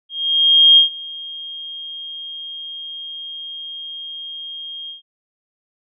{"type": "tone with ADSR envelope", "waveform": "sine", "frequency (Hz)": 3232, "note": "G#7", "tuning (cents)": -48, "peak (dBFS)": -5, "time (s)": [0.09, 5.02], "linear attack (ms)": 680, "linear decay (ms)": 120, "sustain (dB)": -23, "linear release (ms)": 130, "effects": []}